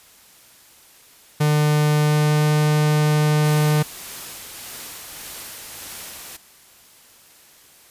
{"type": "tone with pitch glide", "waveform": "45% pulse", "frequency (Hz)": [150, 151.04], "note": ["D3", "D3"], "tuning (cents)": [37, 49], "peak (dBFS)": -15, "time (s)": [1.4, 3.83], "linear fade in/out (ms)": 10, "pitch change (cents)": 12, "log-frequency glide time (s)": [2.05, 2.5]}
{"type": "noise with tremolo", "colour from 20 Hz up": "white", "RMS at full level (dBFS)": -34, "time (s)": [3.44, 6.37], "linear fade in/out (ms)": 10, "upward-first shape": "sine", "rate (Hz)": 1.7, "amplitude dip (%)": 25}
{"effects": ["white hiss -50 dBFS RMS until 7.9 s", "resampled to 32000 Hz"]}